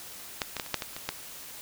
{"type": "clicks", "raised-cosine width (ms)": 0.2, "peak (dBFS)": [-10, -15, -13, -24, -8, -15, -29, -19, -11], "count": 9, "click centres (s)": [0.418, 0.567, 0.598, 0.663, 0.743, 0.822, 0.932, 0.965, 1.09], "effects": ["white hiss -44 dBFS RMS until 1.61 s"]}